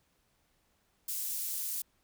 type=high-pass noise; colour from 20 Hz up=pink; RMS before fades=-36 dBFS; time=1.08-1.82 s; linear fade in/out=5 ms; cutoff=10000 Hz; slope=12 dB/octave; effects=pink hiss -73 dBFS RMS until 2.03 s